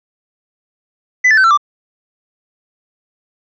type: tone with pitch steps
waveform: triangle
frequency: 2000 / 1751.2 / 1533.3 / 1342.6 / 1175.5 Hz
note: B6 / A6 / G6 / E6 / D6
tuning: +21 / -9 / -39 / +31 / +1 cents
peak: -5 dBFS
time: 1.24-1.575 s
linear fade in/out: 10 ms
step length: 67 ms
effects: resampled to 16000 Hz